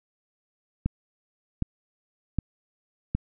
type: click train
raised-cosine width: 5 ms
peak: -12 dBFS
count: 4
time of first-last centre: 0.86-3.15 s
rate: 1.31 Hz
effects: none